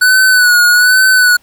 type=tone with vibrato; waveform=square; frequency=1482 Hz; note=F#6; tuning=2 cents sharp; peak=-6 dBFS; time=0.01-1.37 s; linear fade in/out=10 ms; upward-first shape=sine; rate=1.2 Hz; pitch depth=48 cents each way; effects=pink hiss -51 dBFS RMS until 1.42 s